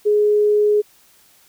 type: tone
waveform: sine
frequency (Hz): 418.2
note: G#4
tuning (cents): +12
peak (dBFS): -12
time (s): 0.05-0.82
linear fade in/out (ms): 20
effects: white hiss -53 dBFS RMS until 1.48 s